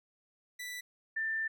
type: tone pair in turn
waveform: sawtooth / sine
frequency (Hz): 1975.5 / 1782.5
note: B6 / A6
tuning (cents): 0 / +22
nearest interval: major second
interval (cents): 178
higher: first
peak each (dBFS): -36 / -31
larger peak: second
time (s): 0.59-0.81 / 1.16-1.48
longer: second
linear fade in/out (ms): 10
effects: none